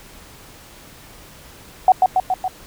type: tone with echo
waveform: sine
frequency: 747 Hz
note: F#5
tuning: 16 cents sharp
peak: -6 dBFS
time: 1.88-1.92 s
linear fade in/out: 2 ms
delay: 140 ms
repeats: 4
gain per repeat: -3 dB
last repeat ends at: 2.48 s
effects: pink hiss -43 dBFS RMS until 2.66 s